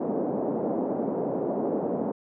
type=band-pass noise; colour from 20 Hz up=pink; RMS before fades=-28 dBFS; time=0-2.12 s; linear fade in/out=10 ms; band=210 to 680 Hz; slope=24 dB/octave; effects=none